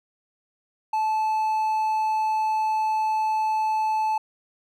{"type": "tone", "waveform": "triangle", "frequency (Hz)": 870, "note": "A5", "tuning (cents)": -20, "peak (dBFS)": -19, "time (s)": [0.93, 4.18], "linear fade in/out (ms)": 5, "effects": []}